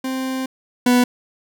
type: tone pair in turn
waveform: 40% pulse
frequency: 261.6 / 246.9 Hz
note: C4 / B3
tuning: 0 / 0 cents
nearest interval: minor second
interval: 100 cents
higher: first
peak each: -21 / -11 dBFS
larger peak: second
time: 0.04-0.46 / 0.86-1.04 s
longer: first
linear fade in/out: 5 ms
effects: none